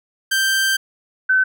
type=tone pair in turn; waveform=sawtooth / sine; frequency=1568 / 1523.4 Hz; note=G6 / G6; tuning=0 / -50 cents; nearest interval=unison; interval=50 cents; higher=first; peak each=-12 dBFS; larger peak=neither; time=0.31-0.77 / 1.29-1.44 s; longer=first; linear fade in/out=10 ms; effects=none